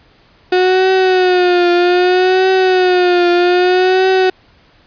35% pulse tone with vibrato, 363.9 Hz, F#4, 29 cents flat, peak -7 dBFS, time 0.52-4.3 s, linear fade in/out 5 ms, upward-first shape triangle, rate 0.63 Hz, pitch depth 71 cents each way, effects pink hiss -49 dBFS RMS until 4.86 s + resampled to 11025 Hz

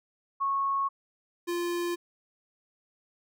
sine / square tone pair in turn, 1100 / 347.3 Hz, C#6 / F4, -14 / -10 cents, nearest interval octave + minor sixth, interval 1996 cents, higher first, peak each -25 / -29 dBFS, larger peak first, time 0.4-0.89 / 1.47-1.96 s, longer neither, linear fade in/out 20 ms, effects none

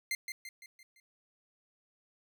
sawtooth tone with echo, 2093 Hz, C7, in tune, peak -28 dBFS, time 0.11-0.15 s, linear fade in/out 2 ms, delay 170 ms, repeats 5, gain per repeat -6 dB, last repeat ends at 1 s, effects none

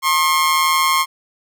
sawtooth tone with amplitude modulation, 1072 Hz, C6, 42 cents sharp, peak -7 dBFS, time 0.02-1.06 s, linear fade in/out 50 ms, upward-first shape sine, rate 162 Hz, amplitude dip 60%, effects none

